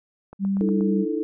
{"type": "click train", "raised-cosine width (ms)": 1, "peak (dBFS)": -27, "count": 5, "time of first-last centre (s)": [0.33, 0.809], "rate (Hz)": 8.35}
{"type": "tone", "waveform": "sine", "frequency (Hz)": 196, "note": "G3", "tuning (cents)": 0, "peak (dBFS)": -20, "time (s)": [0.39, 1.06], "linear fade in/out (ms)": 50}
{"type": "chord", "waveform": "sine", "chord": "D suspended second", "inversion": "none", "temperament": "equal with one note detuned", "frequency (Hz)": [301.4, 329.6, 440], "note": ["D4", "E4", "A4"], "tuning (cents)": [45, 0, 0], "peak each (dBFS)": -27, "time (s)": [0.61, 1.23], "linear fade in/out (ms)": 0}
{"effects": []}